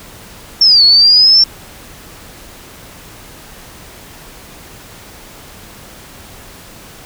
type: linear two-way sweep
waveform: sine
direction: down then up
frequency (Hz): 5470 to 4335 to 5440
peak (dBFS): -4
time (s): 0.61-1.44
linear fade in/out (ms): 5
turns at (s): 0.84
effects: pink hiss -36 dBFS RMS until 7.05 s